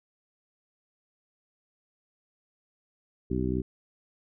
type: harmonic tone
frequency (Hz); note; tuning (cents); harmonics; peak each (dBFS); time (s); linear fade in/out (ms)
63.1; B1; +38; 1 / 2 / 3 / 4 / 5 / 6; -33 / -33 / -33 / -33 / -33 / -33; 3.3-3.62; 10
effects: none